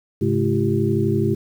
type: tone cluster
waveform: sine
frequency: 105.1 / 136.6 / 214.4 / 338.2 / 390.7 Hz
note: G#2 / C#3 / A3 / E4 / G4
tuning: +21 / -25 / -45 / +44 / -6 cents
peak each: -23 dBFS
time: 0.21-1.35 s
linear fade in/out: 10 ms
effects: 8-bit